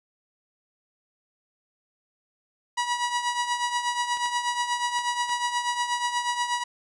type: tone with tremolo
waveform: sawtooth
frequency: 968 Hz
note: B5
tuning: 35 cents flat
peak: -18 dBFS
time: 2.77-6.64 s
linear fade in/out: 10 ms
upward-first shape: triangle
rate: 8.3 Hz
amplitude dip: 70%
type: clicks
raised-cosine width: 0.2 ms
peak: -25 dBFS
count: 4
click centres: 4.172 / 4.258 / 4.989 / 5.294 s
effects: resampled to 22050 Hz + 10-bit